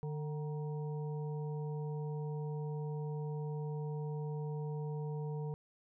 harmonic tone with a mistuned harmonic, 150 Hz, D3, 37 cents sharp, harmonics 1 / 3 / 5 / 6, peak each -37 / -44 / -55 / -53 dBFS, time 0.03-5.54 s, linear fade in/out 0 ms, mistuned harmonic 6, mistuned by +74 cents, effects none

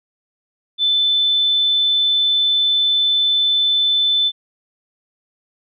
sine tone, 3520 Hz, A7, in tune, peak -13 dBFS, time 0.78-4.32 s, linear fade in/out 50 ms, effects none

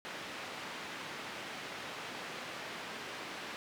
white band-pass noise, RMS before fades -44 dBFS, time 0.05-3.56 s, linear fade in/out 0 ms, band 150 to 2600 Hz, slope 12 dB/octave, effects none

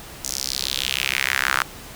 sawtooth tone with high-pass filter sweep, 66.4 Hz, C2, 26 cents sharp, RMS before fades -24 dBFS, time 0.24-1.63 s, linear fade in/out 5 ms, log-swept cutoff 6400 to 1300 Hz, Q 2.9, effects pink hiss -39 dBFS RMS until 1.95 s

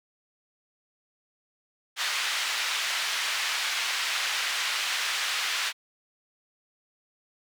white band-pass noise, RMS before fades -29 dBFS, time 1.96-5.73 s, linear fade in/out 50 ms, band 1300 to 3700 Hz, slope 12 dB/octave, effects none

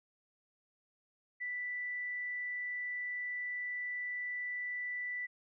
sine tone, 1975.5 Hz, B6, in tune, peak -36 dBFS, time 1.4-5.27 s, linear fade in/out 20 ms, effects none

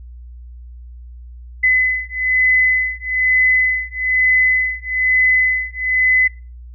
sine beating tone pair, 2019 / 2020.1 Hz, B6 / B6, +38 / +39 cents, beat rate 1.1 Hz, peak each -16 dBFS, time 1.63-6.28 s, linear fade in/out 10 ms, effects noise-tail reverb RT60 0.3 s tail -19 dB re dry + added 60 Hz sine -33 dBFS peak until 6.74 s

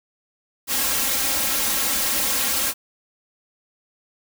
white noise with comb filter, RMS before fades -22 dBFS, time 0.67-2.74 s, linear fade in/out 50 ms, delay 3.7 ms, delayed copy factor +0.85, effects none

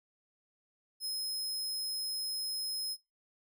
sawtooth tone, 5130 Hz, E8, 48 cents flat, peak -32 dBFS, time 1-2.97 s, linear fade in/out 50 ms, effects noise-tail reverb RT60 0.2 s tail -19 dB re dry

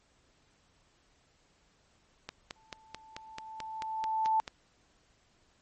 click train, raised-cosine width 0.2 ms, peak -21 dBFS, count 11, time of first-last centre 2.29-4.478 s, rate 4.57 Hz
sine tone with exponential growth, 880 Hz, A5, in tune, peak -23 dBFS, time 2.56-4.4 s, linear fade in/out 0 ms, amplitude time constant 400 ms
effects pink hiss -68 dBFS RMS until 5.61 s + MP3 32 kbps

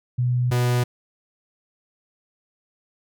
sine / 45% pulse tone pair in turn, 123.7 / 122.77 Hz, B2 / B2, +3 / -10 cents, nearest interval unison, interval 13 cents, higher first, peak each -18 dBFS, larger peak neither, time 0.18-0.51 / 0.51-0.84 s, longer neither, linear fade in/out 10 ms, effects none

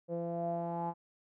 sawtooth tone with low-pass filter sweep, 170 Hz, F3, 46 cents flat, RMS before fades -36 dBFS, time 0.08-0.94 s, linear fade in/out 50 ms, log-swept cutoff 540 to 890 Hz, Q 8.7, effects none

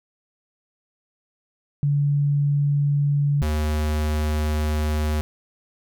sine / square tone pair in turn, 143.7 / 76.12 Hz, D3 / D#2, -37 / -37 cents, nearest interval major seventh, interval 1100 cents, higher first, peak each -17 / -21 dBFS, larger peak first, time 1.83-3.42 / 3.42-5.21 s, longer second, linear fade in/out 0 ms, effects none

